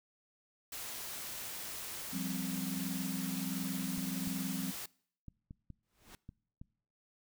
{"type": "noise", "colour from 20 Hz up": "white", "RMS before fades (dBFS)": -43, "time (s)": [0.72, 4.86], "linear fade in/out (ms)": 5}
{"type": "chord", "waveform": "sine", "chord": "F suspended second", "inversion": "none", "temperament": "equal", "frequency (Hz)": [174.61, 196, 261.6], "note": ["F3", "G3", "C4"], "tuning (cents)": [0, 0, 0], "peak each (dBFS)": [-40, -40, -40], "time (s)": [2.12, 4.72], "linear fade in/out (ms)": 20}
{"type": "clicks", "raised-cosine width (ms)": 5, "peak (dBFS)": -35, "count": 7, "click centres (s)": [3.98, 4.274, 5.283, 5.509, 5.703, 6.291, 6.615]}
{"type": "noise with exponential growth", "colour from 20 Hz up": "pink", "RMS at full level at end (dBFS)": -50, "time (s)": [5.83, 6.15], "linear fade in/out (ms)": 0, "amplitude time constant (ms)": 68}
{"effects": ["noise-tail reverb RT60 0.6 s tail -24 dB re dry"]}